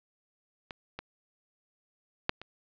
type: clicks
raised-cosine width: 0.3 ms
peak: -23 / -22 / -9 / -27 dBFS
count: 4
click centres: 0.708 / 0.99 / 2.294 / 2.416 s
effects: resampled to 11025 Hz + 8-bit